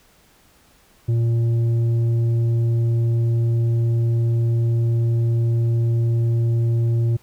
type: tone with tanh clipping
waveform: sine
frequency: 116.3 Hz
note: A#2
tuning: 4 cents flat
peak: -17 dBFS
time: 1.08-7.17 s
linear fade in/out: 10 ms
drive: 6 dB
effects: pink hiss -55 dBFS RMS until 7.22 s

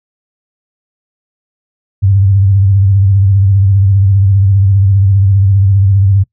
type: tone with vibrato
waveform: sine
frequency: 98 Hz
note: G2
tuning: in tune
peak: -5 dBFS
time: 2.02-6.24 s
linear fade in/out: 20 ms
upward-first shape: sine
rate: 15 Hz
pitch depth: 66 cents each way
effects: noise-tail reverb RT60 0.1 s tail -21 dB re dry

